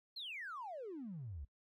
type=exponential sweep; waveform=triangle; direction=down; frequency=4336 to 63.3 Hz; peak=-40 dBFS; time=0.16-1.45 s; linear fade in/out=10 ms; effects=noise-tail reverb RT60 0.1 s tail -22 dB re dry + tanh soft clip ceiling -41 dBFS